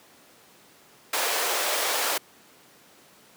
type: high-pass noise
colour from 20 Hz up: pink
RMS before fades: -26 dBFS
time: 1.13-2.18 s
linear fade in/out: 5 ms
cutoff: 450 Hz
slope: 24 dB/octave
effects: pink hiss -54 dBFS RMS until 3.36 s + high-pass 200 Hz 12 dB/octave